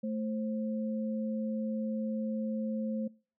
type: tone pair together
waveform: sine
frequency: 220 / 528.4 Hz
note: A3 / C5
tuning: 0 / +17 cents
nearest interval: octave + minor third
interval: 1517 cents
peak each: -32 / -39 dBFS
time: 0.03-3.08 s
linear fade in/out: 10 ms
effects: noise-tail reverb RT60 0.4 s tail -24 dB re dry